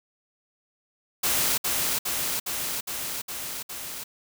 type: noise with echo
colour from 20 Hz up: white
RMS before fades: -24 dBFS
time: 1.23-1.58 s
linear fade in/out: 10 ms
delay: 410 ms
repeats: 6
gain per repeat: -2 dB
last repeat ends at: 4.04 s
effects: none

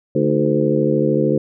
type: harmonic tone with a mistuned harmonic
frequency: 73.42 Hz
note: D2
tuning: in tune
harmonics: 2 / 3 / 4 / 5 / 6 / 7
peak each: -21 / -21 / -21 / -21 / -21 / -21 dBFS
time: 0.15-1.38 s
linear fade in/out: 5 ms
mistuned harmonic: 4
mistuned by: +75 cents
effects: none

